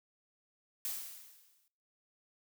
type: noise with exponential decay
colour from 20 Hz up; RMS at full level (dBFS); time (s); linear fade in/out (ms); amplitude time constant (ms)
blue; -36; 0.85-1.68; 1; 180
effects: noise-tail reverb RT60 0.6 s tail -23 dB re dry